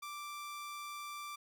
sawtooth tone, 1174.7 Hz, D6, in tune, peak -39 dBFS, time 0.02-1.36 s, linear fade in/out 10 ms, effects none

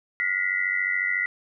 sine tone cluster, 1427 / 1944 / 2038 Hz, F6 / B6 / C7, +37 / -28 / -46 cents, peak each -33 / -25 / -26 dBFS, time 0.2-1.26 s, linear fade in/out 0 ms, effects none

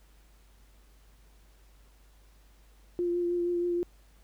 sine tone with vibrato, 349.2 Hz, F4, in tune, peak -26 dBFS, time 2.99-3.83 s, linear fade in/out 0 ms, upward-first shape triangle, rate 6.3 Hz, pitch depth 21 cents each way, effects added 50 Hz sine -56 dBFS peak until 4.23 s + pink hiss -65 dBFS RMS until 4.23 s

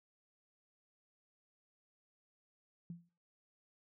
sine tone with exponential decay, 171.1 Hz, F3, 35 cents flat, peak -40 dBFS, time 2.9-3.09 s, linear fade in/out 2 ms, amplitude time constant 41 ms, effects noise-tail reverb RT60 0.4 s tail -23 dB re dry

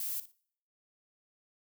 violet noise with echo, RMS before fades -36 dBFS, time 0-0.2 s, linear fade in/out 2 ms, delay 58 ms, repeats 2, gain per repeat -14 dB, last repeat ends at 0.316 s, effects noise-tail reverb RT60 0.6 s tail -24 dB re dry

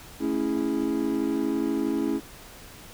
triangle chord, A major seventh, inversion none, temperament equal, 220 / 277.2 / 329.6 / 415.3 Hz, A3 / C#4 / E4 / G#4, 0 / 0 / 0 / 0 cents, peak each -30 / -25 / -26 / -31 dBFS, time 0.19-2.21 s, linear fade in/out 50 ms, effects pink hiss -46 dBFS RMS until 2.93 s

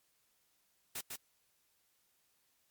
white noise with echo, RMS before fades -41 dBFS, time 0.95-1.01 s, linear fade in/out 5 ms, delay 150 ms, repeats 1, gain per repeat -3 dB, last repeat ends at 1.16 s, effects white hiss -75 dBFS RMS until 2.7 s + MP3 96 kbps

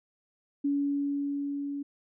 sine tone with level ramp, 283.4 Hz, C#4, 38 cents sharp, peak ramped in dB -24 to -32 dBFS, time 0.64-1.83 s, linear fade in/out 10 ms, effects none

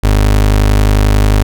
30% pulse tone, 51.2 Hz, G#1, 24 cents flat, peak -4 dBFS, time 0.03-1.43 s, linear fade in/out 10 ms, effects none

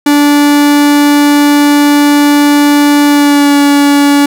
45% pulse tone with pitch glide, 290.6 to 285.8 Hz, D4 to D4, -18 to -47 cents, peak -4 dBFS, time 0.06-4.26 s, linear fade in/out 5 ms, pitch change -29 cents, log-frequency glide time 3.07-3.57 s, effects none

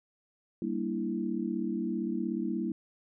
sine chord, E half-diminished seventh, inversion first, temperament equal, 196 / 233.1 / 293.7 / 329.6 Hz, G3 / Bb3 / D4 / E4, 0 / 0 / 0 / 0 cents, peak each -35 / -34 / -39 / -34 dBFS, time 0.62-2.72 s, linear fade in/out 2 ms, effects none

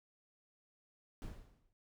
brown noise with exponential decay, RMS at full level -41 dBFS, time 1.22-1.73 s, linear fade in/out 0 ms, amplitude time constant 110 ms, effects none

